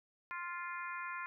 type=harmonic tone; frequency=349.2 Hz; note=F4; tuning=in tune; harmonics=3 / 4 / 5 / 6 / 7; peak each=-43 / -45 / -47 / -49 / -50 dBFS; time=0.31-1.26 s; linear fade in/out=0 ms; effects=none